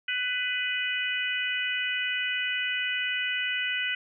harmonic tone with a mistuned harmonic, 498.9 Hz, B4, 17 cents sharp, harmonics 3 / 4 / 5 / 6, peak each -32 / -32 / -32 / -32 dBFS, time 0.08-3.95 s, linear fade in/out 5 ms, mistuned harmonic 6, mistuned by -18 cents, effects none

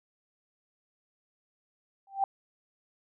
sine tone with exponential growth, 784 Hz, G5, in tune, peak -20 dBFS, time 2.07-2.24 s, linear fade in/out 2 ms, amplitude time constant 36 ms, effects none

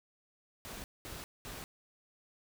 pink noise bursts, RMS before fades -45 dBFS, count 3, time 0.65-1.64 s, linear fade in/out 0 ms, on 190 ms, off 210 ms, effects none

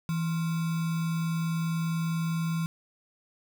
sine tone with sample-and-hold, 164.81 Hz, E3, in tune, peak -26 dBFS, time 0.09-2.66 s, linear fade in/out 0 ms, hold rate 1225 Hz, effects none

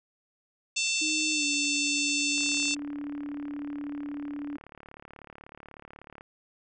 harmonic tone, 891 Hz, A5, 22 cents sharp, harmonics 3 / 4 / 5 / 6 / 7 / 8 / 9, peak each -29 / -34 / -35 / -37 / -35 / -35 / -38 dBFS, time 0.76-2.75 s, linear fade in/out 10 ms
sine tone with pitch glide, 310 to 289.2 Hz, D#4 to D4, -6 to -27 cents, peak -33 dBFS, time 1.01-4.57 s, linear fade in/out 10 ms, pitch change -121 cents, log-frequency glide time 1.32-1.45 s
click train, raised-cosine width 0.5 ms, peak -31 dBFS, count 140, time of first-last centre 2.38-6.209 s, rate 36.3 Hz
effects none

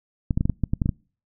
clicks, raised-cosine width 5 ms, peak -9 dBFS, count 10, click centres 0.308 / 0.375 / 0.409 / 0.455 / 0.497 / 0.637 / 0.735 / 0.818 / 0.859 / 0.892 s, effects noise-tail reverb RT60 0.4 s tail -26 dB re dry

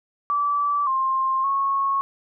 sine tone with pitch steps, 1157 / 1058 / 1098 Hz, D6 / C6 / C#6, -26 / +19 / -17 cents, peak -19 dBFS, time 0.3-2.01 s, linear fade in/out 0 ms, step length 570 ms, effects none

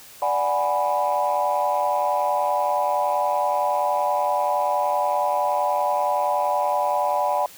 sine chord, G# half-diminished seventh, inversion second, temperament equal, 587.3 / 740 / 830.6 / 987.8 Hz, D5 / F#5 / G#5 / B5, 0 / 0 / 0 / 0 cents, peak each -24 dBFS, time 0.22-7.46 s, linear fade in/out 2 ms, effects tanh soft clip ceiling -11 dBFS + white hiss -45 dBFS RMS until 7.57 s

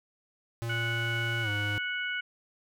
square tone with pitch glide, 116.2 to 103.52 Hz, A#2 to G#2, -5 to -5 cents, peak -32 dBFS, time 0.62-1.78 s, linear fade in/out 0 ms, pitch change -200 cents, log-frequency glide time 1.42-1.49 s
harmonic tone, 737 Hz, F#5, 7 cents flat, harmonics 2 / 3 / 4, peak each -32 / -36 / -38 dBFS, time 0.69-2.21 s, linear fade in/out 10 ms
effects none

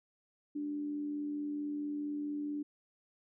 sine tone with amplitude modulation, 293.7 Hz, D4, in tune, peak -33 dBFS, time 0.55-2.63 s, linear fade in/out 10 ms, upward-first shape sine, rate 84.5 Hz, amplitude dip 35%, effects none

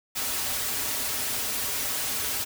white noise with comb filter, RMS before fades -29 dBFS, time 0.15-2.45 s, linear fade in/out 20 ms, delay 5.8 ms, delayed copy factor -0.85, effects none

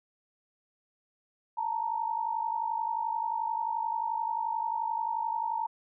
sine tone pair together, 880.9 / 932.3 Hz, A5 / A#5, +2 / 0 cents, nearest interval minor second, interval 98 cents, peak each -32 / -31 dBFS, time 1.57-5.67 s, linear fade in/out 10 ms, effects none

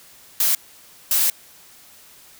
blue noise bursts at uneven times, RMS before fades -18 dBFS, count 2, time 0.4-0.55 / 1.11-1.3 s, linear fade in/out 2 ms, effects white hiss -48 dBFS RMS until 2.39 s

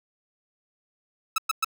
sawtooth tone bursts, 1302 Hz, E6, 22 cents flat, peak -17 dBFS, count 3, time 1.36-1.646 s, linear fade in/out 5 ms, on 22 ms, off 110 ms, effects none

